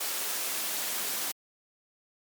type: noise with high-pass filter sweep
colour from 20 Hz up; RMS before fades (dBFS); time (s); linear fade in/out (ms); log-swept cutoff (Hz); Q
white; -32; 0-1.32; 10; 350 to 210; 0.79
effects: MP3 96 kbps